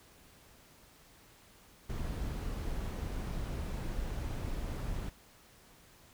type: noise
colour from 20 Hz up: brown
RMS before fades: -37 dBFS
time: 1.89-5.1 s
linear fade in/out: 10 ms
effects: pink hiss -60 dBFS RMS until 6.13 s